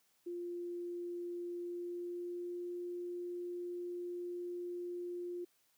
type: tone with pitch glide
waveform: sine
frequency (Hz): 349.2 to 352.2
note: F4 to F4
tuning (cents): 0 to +15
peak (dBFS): -39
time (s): 0.26-5.45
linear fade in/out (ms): 10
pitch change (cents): +15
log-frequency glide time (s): 1.57-2.73
effects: white hiss -74 dBFS RMS until 5.77 s + high-pass 100 Hz 12 dB/octave